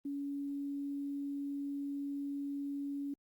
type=tone with quantisation; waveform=sine; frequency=282.1 Hz; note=C#4; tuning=30 cents sharp; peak=-36 dBFS; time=0.05-3.14 s; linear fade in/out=5 ms; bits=11; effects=Opus 24 kbps